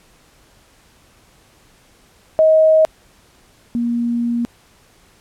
sine tone pair in turn, 632 / 236.7 Hz, D#5 / A#3, +27 / +27 cents, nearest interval octave + perfect fourth, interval 1700 cents, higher first, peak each -8 / -16 dBFS, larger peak first, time 2.39-2.85 / 3.75-4.45 s, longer second, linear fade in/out 0 ms, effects pink hiss -52 dBFS RMS until 5.2 s + low-pass 12000 Hz 12 dB/octave

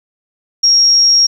sine tone, 5588 Hz, F8, in tune, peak -6 dBFS, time 0.63-1.27 s, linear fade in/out 10 ms, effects 7-bit

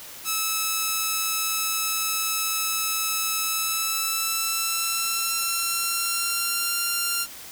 5% pulse tone with pitch glide, 1302 to 1387.4 Hz, E6 to F6, -22 to -12 cents, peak -12 dBFS, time 0.24-7.27 s, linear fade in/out 50 ms, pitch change +110 cents, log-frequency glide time 3.42-6.8 s, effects white hiss -41 dBFS RMS until 7.51 s

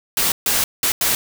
white noise bursts at uneven times, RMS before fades -18 dBFS, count 4, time 0.17-0.32 / 0.46-0.64 / 0.83-0.92 / 1.01-1.15 s, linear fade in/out 2 ms, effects none

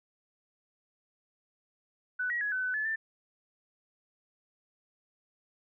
sine tone with pitch steps, 1493 / 1909 / 1677 / 1513 / 1504 / 1725 / 1779 Hz, F#6 / A#6 / G#6 / F#6 / F#6 / A6 / A6, +15 / +41 / +16 / +38 / +28 / -35 / +19 cents, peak -29 dBFS, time 2.19-2.96 s, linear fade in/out 10 ms, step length 110 ms, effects none

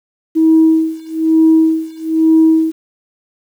sine tone with tremolo, 320.7 Hz, E4, 48 cents flat, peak -4 dBFS, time 0.35-2.72 s, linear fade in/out 20 ms, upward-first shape sine, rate 1.1 Hz, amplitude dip 95%, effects tanh soft clip ceiling -1 dBFS + 7-bit

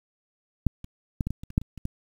clicks, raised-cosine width 5 ms, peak -8 / -27 / -13 / -16 / -17 / -26 / -29 / -8 / -26 / -28 / -17 dBFS, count 11, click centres 0.667 / 0.844 / 1.208 / 1.27 / 1.306 / 1.435 / 1.504 / 1.579 / 1.616 / 1.777 / 1.854 s, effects 8-bit

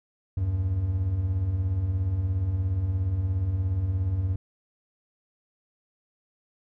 triangle beating tone pair, 77.78 / 94.78 Hz, D#2 / F#2, 0 / +42 cents, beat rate 17 Hz, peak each -30 / -22 dBFS, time 0.37-4.36 s, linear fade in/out 5 ms, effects none

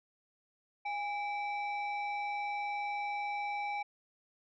sine tone pair together, 819.2 / 2317 Hz, G#5 / D7, -24 / -24 cents, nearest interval octave + tritone, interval 1800 cents, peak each -33 / -37 dBFS, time 0.85-3.83 s, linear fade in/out 10 ms, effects tanh soft clip ceiling -31 dBFS

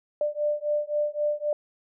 sine beating tone pair, 592 / 595.8 Hz, D5 / D5, +14 / +25 cents, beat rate 3.8 Hz, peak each -27 / -27 dBFS, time 0.21-1.53 s, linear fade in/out 2 ms, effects none

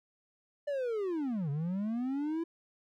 triangle linear two-way sweep, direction down then up, 593 to 137 to 338.1 Hz, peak -29 dBFS, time 0.67-2.44 s, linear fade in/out 10 ms, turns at 1.5 s, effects none

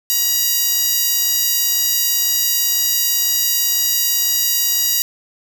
10% pulse tone with high-pass filter, 958 Hz, A#5, 47 cents sharp, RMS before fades -17 dBFS, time 0.1-5.02 s, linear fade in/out 0 ms, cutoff 8100 Hz, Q 0.55, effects 7-bit

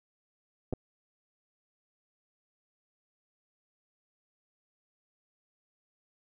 clicks, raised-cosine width 2 ms, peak -20 dBFS, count 2, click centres 0.727 / 0.735 s, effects none

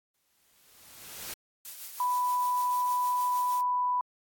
white noise with exponential growth, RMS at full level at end -37 dBFS, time 0.14-1.34 s, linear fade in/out 5 ms, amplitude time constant 260 ms
blue noise with tremolo, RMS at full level -40 dBFS, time 1.65-3.61 s, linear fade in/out 0 ms, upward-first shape triangle, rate 6.5 Hz, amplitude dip 50%
sine tone, 991 Hz, B5, 6 cents sharp, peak -25 dBFS, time 2-4.01 s, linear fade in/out 2 ms
effects AAC 64 kbps

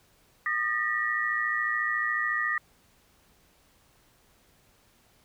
sine tone cluster, 1221 / 1803 / 1917 Hz, D#6 / A6 / A#6, -33 / +42 / +48 cents, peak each -31 / -31 / -28 dBFS, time 0.46-2.58 s, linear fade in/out 2 ms, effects pink hiss -63 dBFS RMS until 5.24 s

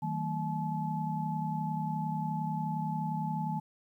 sine tone cluster, 159.5 / 190.8 / 227.9 / 861 Hz, D#3 / G3 / A#3 / A5, +43 / -47 / -39 / -38 cents, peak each -34 / -39 / -39 / -35 dBFS, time 0.02-3.6 s, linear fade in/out 10 ms, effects 11-bit

